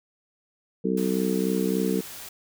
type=harmonic tone; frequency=63.5 Hz; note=B1; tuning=49 cents sharp; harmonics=3 / 4 / 5 / 6 / 7; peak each=-26 / -29 / -30 / -31 / -28 dBFS; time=0.84-2.01 s; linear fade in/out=10 ms
type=noise; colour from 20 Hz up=white; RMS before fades=-40 dBFS; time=0.97-2.29 s; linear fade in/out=5 ms
effects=none